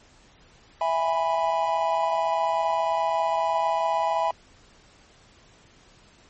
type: chord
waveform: triangle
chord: E major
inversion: none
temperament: just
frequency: 659.3 / 824.1 / 988.9 Hz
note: E5 / G#5 / B5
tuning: 0 / -14 / +2 cents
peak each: -24 dBFS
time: 0.81-4.31 s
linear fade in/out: 2 ms
effects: pink hiss -55 dBFS RMS until 6.29 s + MP3 32 kbps